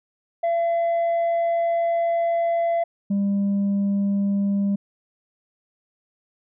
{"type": "tone pair in turn", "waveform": "sine", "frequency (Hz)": [677, 199.65], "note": ["E5", "G3"], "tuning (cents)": [46, 32], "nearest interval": "octave + major sixth", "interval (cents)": 2114, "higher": "first", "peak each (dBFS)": -16, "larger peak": "neither", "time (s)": [[0.43, 2.84], [3.1, 4.76]], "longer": "first", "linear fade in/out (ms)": 10, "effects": ["tanh soft clip ceiling -18 dBFS"]}